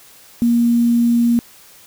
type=tone with quantisation; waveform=sine; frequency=236 Hz; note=A#3; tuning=22 cents sharp; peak=-11 dBFS; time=0.42-1.39 s; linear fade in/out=0 ms; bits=6; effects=white hiss -45 dBFS RMS until 1.86 s